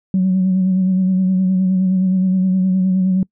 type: tone with vibrato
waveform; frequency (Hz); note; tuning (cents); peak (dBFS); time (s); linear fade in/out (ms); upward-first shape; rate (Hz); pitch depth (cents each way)
sine; 186.8; F#3; +17; -11; 0.14-3.23; 2; sine; 9.6; 32
effects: noise-tail reverb RT60 0.1 s tail -26 dB re dry + tanh soft clip ceiling -8 dBFS